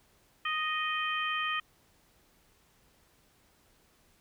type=harmonic tone; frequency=622 Hz; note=D#5; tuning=1 cent flat; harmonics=2 / 3 / 4 / 5; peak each=-33 / -35 / -36 / -37 dBFS; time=0.45-1.6 s; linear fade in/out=5 ms; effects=pink hiss -66 dBFS RMS until 4.2 s